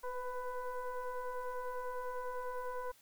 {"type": "tone with frequency modulation", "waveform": "sine", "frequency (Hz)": 501, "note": "B4", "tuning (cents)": 25, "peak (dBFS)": -37, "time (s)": [0.03, 2.92], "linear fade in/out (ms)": 10, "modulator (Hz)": 496, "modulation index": 1.4, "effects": ["white hiss -65 dBFS RMS until 3.01 s"]}